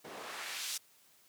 white noise with band-pass filter sweep, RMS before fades -42 dBFS, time 0.04-0.78 s, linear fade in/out 10 ms, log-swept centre 340 to 6200 Hz, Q 0.83, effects white hiss -65 dBFS RMS until 1.28 s + high-pass 100 Hz 12 dB/octave

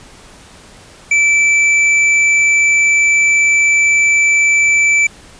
sine tone with hard clipping, 2321 Hz, D7, 21 cents flat, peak -10 dBFS, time 1.11-5.07 s, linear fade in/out 5 ms, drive 8 dB, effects pink hiss -40 dBFS RMS until 5.39 s + resampled to 22050 Hz

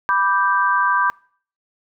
sine chord, G major, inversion first, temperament equal, 987.8 / 1174.7 / 1568 Hz, B5 / D6 / G6, 0 / 0 / 0 cents, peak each -19 dBFS, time 0.09-1.1 s, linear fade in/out 0 ms, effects noise-tail reverb RT60 0.5 s tail -25 dB re dry

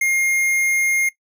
triangle tone with hard clipping, 2130 Hz, C7, 30 cents sharp, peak -17 dBFS, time 0.01-1.09 s, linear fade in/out 5 ms, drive 18 dB, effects noise-tail reverb RT60 0.1 s tail -18 dB re dry

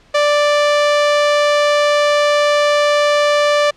sawtooth tone, 587.3 Hz, D5, in tune, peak -7 dBFS, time 0.14-3.71 s, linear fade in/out 10 ms, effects pink hiss -50 dBFS RMS until 3.76 s + low-pass 5000 Hz 12 dB/octave

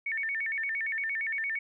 sine tone with vibrato, 1999 Hz, B6, 20 cents sharp, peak -29 dBFS, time 0.06-1.59 s, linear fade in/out 5 ms, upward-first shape square, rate 8.7 Hz, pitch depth 190 cents each way, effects none

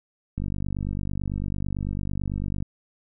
click train, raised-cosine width 5 ms, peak -17 dBFS, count 111, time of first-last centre 0.38-2.625 s, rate 49 Hz, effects none

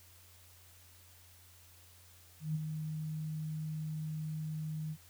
sine tone with ADSR envelope, 155.56 Hz, D#3, in tune, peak -30 dBFS, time 2.4-4.97 s, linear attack 150 ms, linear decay 25 ms, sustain -6 dB, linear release 56 ms, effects added 88 Hz sine -61 dBFS peak until 5.09 s + white hiss -61 dBFS RMS until 5.09 s

